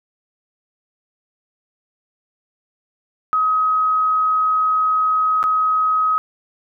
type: tone with dropouts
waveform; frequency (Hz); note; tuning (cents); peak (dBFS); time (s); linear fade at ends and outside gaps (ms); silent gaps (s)
sine; 1267; D#6; +31; -14; 3.33-6.18; 0; 5.429-5.439
effects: none